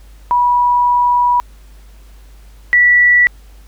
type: tone pair in turn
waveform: sine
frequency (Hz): 975 / 1950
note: B5 / B6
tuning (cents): -23 / -23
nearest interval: octave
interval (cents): 1200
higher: second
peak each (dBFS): -9 / -6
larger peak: second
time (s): 0.31-1.4 / 2.73-3.27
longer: first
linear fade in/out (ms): 0
effects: added 50 Hz sine -37 dBFS peak until 3.67 s + pink hiss -50 dBFS RMS until 3.67 s